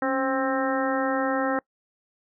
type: harmonic tone with a mistuned harmonic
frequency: 264 Hz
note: C4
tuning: 16 cents sharp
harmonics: 1 / 2 / 3 / 4 / 5 / 6 / 7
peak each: -27 / -27 / -30 / -34 / -31 / -35 / -34 dBFS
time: 0.02-1.59 s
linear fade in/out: 2 ms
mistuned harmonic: 1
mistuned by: +56 cents
effects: noise-tail reverb RT60 0.1 s tail -25 dB re dry